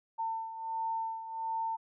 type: beating tone pair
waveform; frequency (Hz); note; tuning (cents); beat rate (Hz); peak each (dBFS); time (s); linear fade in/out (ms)
sine; 900 / 901.4; A5 / A5; +39 / +42; 1.4; -34 / -40; 0.18-1.77; 20
effects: none